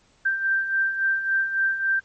sine beating tone pair, 1568 / 1571.6 Hz, G6 / G6, 0 / +4 cents, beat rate 3.6 Hz, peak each -28 / -21 dBFS, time 0.25-2 s, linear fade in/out 10 ms, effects pink hiss -60 dBFS RMS until 2.04 s + MP3 32 kbps

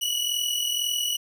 sawtooth tone pair together, 2916 / 2958 Hz, F#7 / F#7, -26 / -1 cents, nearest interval unison, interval 25 cents, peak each -24 / -24 dBFS, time 0.01-1.17 s, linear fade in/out 10 ms, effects none

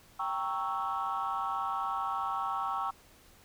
sine chord, G diminished seventh, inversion none, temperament equal with one note detuned, 784 / 927.5 / 1108.7 / 1318.5 Hz, G5 / Bb5 / Db6 / Fb6, 0 / -9 / 0 / 0 cents, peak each -35 / -37 / -34 / -35 dBFS, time 0.19-2.91 s, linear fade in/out 10 ms, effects tanh soft clip ceiling -24 dBFS + pink hiss -59 dBFS RMS until 3.44 s

